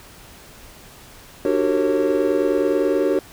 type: tone cluster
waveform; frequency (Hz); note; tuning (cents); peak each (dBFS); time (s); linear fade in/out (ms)
triangle; 299.5 / 368.6 / 388.4 / 458.4 / 547; D4 / F#4 / G4 / A#4 / C#5; +34 / -7 / -16 / -29 / -23; -21; 1.45-3.19; 2
effects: pink hiss -44 dBFS RMS until 3.32 s